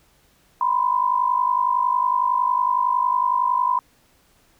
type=tone pair together; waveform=sine; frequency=976 / 1026.9 Hz; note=B5 / C6; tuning=-21 / -33 cents; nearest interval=minor second; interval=88 cents; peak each=-20 dBFS; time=0.61-3.79 s; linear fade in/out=2 ms; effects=pink hiss -59 dBFS RMS until 4.59 s